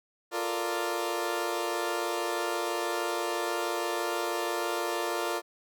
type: chord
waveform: 20% pulse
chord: Bb major seventh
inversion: second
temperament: equal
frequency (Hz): 349.2 / 440 / 466.2 / 587.3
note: F4 / A4 / Bb4 / D5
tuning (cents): 0 / 0 / 0 / 0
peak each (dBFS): -28 / -33 / -30 / -30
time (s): 0.31-5.42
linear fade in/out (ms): 50
effects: none